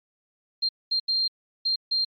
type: tone bursts at uneven times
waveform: sine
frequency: 4186 Hz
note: C8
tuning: in tune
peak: -21 dBFS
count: 5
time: 0.62-0.69 / 0.91-1 / 1.08-1.28 / 1.65-1.76 / 1.91-2.05 s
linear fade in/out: 10 ms
effects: MP3 32 kbps

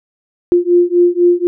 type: beating tone pair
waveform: sine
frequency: 349.2 / 353.2 Hz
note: F4 / F4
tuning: 0 / +20 cents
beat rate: 4 Hz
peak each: -11 dBFS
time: 0.52-1.47 s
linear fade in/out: 0 ms
effects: none

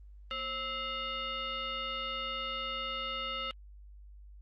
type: tone with frequency modulation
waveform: sine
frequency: 2080 Hz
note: C7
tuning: 11 cents flat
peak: -34 dBFS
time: 0.31-3.51 s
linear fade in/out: 0 ms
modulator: 772 Hz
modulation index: 1.8
effects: added 50 Hz sine -49 dBFS peak until 4.41 s + Opus 32 kbps

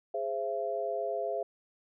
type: chord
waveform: sine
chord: Ab augmented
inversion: none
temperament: equal with one note detuned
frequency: 415.3 / 523.3 / 673.5 Hz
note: Ab4 / C5 / E5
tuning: 0 / 0 / +37 cents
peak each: -36 / -36 / -33 dBFS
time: 0.14-1.43 s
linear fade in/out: 5 ms
effects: none

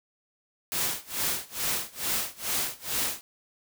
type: noise with tremolo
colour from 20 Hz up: white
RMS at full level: -27 dBFS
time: 0.72-3.21 s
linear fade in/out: 0 ms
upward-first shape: sine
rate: 2.3 Hz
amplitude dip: 95%
effects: none

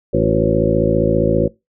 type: harmonic tone with a mistuned harmonic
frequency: 55 Hz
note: A1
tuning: in tune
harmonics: 1 / 2 / 3 / 4 / 5 / 6 / 7 / 9 / 10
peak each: -24 / -22 / -21 / -22 / -24 / -22 / -20 / -19 / -19 dBFS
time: 0.13-1.48 s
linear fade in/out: 10 ms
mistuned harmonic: 7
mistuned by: -44 cents
effects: noise-tail reverb RT60 0.2 s tail -21 dB re dry

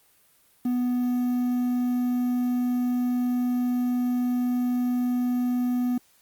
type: tone with quantisation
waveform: triangle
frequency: 246.9 Hz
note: B3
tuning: in tune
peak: -20 dBFS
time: 0.65-5.98 s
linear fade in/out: 5 ms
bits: 8
effects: white hiss -61 dBFS RMS until 6.21 s + Opus 32 kbps

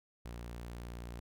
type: tone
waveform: sawtooth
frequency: 59 Hz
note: A#1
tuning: 22 cents sharp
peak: -39 dBFS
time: 0.25-1.2 s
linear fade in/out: 5 ms
effects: none

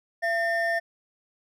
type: tone pair together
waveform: triangle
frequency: 677.2 / 1808 Hz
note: E5 / A6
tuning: +46 / +47 cents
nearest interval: octave + perfect fourth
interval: 1701 cents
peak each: -24 dBFS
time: 0.22-0.8 s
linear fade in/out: 20 ms
effects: none

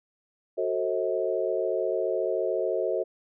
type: chord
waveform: sine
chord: F# diminished seventh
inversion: none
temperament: just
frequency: 370 / 444 / 532.8 / 639.4 Hz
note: F#4 / A4 / C5 / Eb5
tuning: 0 / +16 / +31 / +47 cents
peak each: -30 dBFS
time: 0.57-3.04 s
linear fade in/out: 20 ms
effects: none

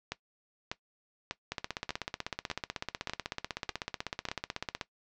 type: two click trains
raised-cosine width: 0.2 ms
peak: -16 / -16 dBFS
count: 8 / 54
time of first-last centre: 0.12-4.287 / 1.52-4.812 s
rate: 1.68 / 16.1 Hz
effects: noise-tail reverb RT60 0.1 s tail -17 dB re dry + low-pass 6000 Hz 12 dB/octave

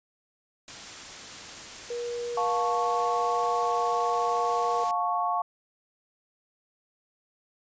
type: noise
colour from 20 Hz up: white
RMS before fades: -41 dBFS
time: 0.68-4.91 s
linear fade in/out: 0 ms
type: tone with pitch glide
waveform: sine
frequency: 477.8 to 474.8 Hz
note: A#4 to A#4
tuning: +43 to +32 cents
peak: -30 dBFS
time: 1.9-4.84 s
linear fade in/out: 5 ms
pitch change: -11 cents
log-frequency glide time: 3.54-3.74 s
type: chord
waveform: sine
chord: F augmented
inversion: none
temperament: equal with one note detuned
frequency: 707.4 / 880 / 1108.7 Hz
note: F5 / A5 / C#6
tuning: +22 / 0 / 0 cents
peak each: -28 / -31 / -28 dBFS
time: 2.37-5.42 s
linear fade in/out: 5 ms
effects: resampled to 16000 Hz

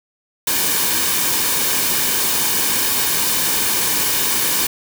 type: noise with comb filter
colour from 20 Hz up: white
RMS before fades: -18 dBFS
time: 0.47-4.67 s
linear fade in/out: 5 ms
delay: 1.5 ms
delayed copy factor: -0.5
effects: none

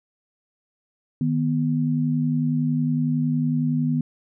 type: tone pair together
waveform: sine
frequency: 154.8 / 245.7 Hz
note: D#3 / B3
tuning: -9 / -9 cents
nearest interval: minor sixth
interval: 800 cents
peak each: -22 dBFS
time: 1.21-4.01 s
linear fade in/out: 2 ms
effects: none

